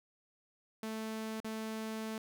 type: tone with dropouts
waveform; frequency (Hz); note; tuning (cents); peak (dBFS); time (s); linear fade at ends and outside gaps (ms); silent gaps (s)
sawtooth; 220; A3; 0; -34; 0.83-2.18; 2; 1.402-1.445
effects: none